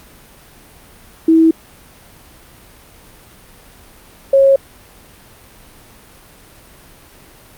sine tone pair in turn, 324.1 / 545.1 Hz, E4 / C#5, -29 / -29 cents, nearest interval major sixth, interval 900 cents, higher second, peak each -6 dBFS, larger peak neither, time 1.28-1.51 / 4.33-4.56 s, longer neither, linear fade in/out 5 ms, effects pink hiss -43 dBFS RMS until 7.57 s + Opus 48 kbps

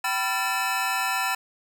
square tone cluster, 771 / 990 / 1363 / 1763 / 2584 Hz, G5 / B5 / F6 / A6 / E7, -29 / +4 / -43 / +3 / -35 cents, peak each -31 dBFS, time 0.04-1.35 s, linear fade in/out 5 ms, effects none

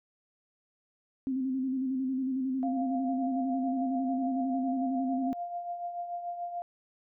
sine tone with vibrato, 262 Hz, C4, 2 cents sharp, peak -28 dBFS, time 1.27-5.33 s, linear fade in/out 0 ms, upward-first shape square, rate 11 Hz, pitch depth 37 cents each way
sine tone with tremolo, 698.5 Hz, F5, in tune, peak -31 dBFS, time 2.63-6.62 s, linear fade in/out 0 ms, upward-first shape triangle, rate 6.9 Hz, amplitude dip 60%
effects none

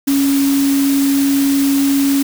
sine tone in noise, 277.2 Hz, C#4, in tune, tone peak -11 dBFS, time 0.07-2.23 s, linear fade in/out 10 ms, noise white, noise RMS -24 dBFS, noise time 0.07-2.23 s, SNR +10 dB, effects none

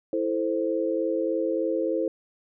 sine chord, A minor, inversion second, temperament equal, 329.6 / 440 / 523.3 Hz, E4 / A4 / C5, 0 / 0 / 0 cents, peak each -27 / -29 / -27 dBFS, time 0.13-2.08 s, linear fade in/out 2 ms, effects none

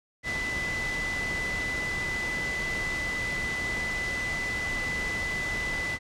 sine tone in noise, 2000 Hz, B6, 21 cents sharp, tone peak -29 dBFS, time 0.23-5.99 s, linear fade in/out 50 ms, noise pink, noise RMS -35 dBFS, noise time 0.23-5.99 s, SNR +3 dB, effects low-pass 7000 Hz 12 dB/octave

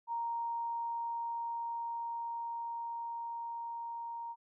sine tone with level ramp, 932.3 Hz, A#5, in tune, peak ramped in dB -33 to -39 dBFS, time 0.07-4.36 s, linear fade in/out 50 ms, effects none

